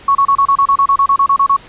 sine tone bursts, 1108.7 Hz, C#6, in tune, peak -7 dBFS, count 15, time 0.08-1.565 s, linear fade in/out 5 ms, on 71 ms, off 30 ms, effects pink hiss -38 dBFS RMS until 1.68 s + resampled to 8000 Hz

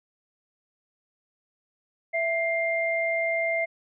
sine tone pair together, 662.5 / 2100 Hz, E5 / C7, +9 / +6 cents, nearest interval octave + minor sixth, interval 1997 cents, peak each -26 dBFS, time 2.13-3.66 s, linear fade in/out 20 ms, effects none

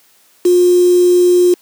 sine tone with quantisation, 356.5 Hz, F4, 36 cents sharp, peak -6 dBFS, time 0.45-1.54 s, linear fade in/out 5 ms, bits 4, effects white hiss -51 dBFS RMS until 1.61 s + high-pass 200 Hz 12 dB/octave

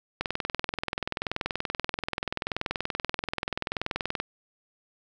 click train, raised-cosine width 0.3 ms, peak -12 dBFS, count 84, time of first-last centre 0.21-4.2 s, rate 20.8 Hz, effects none

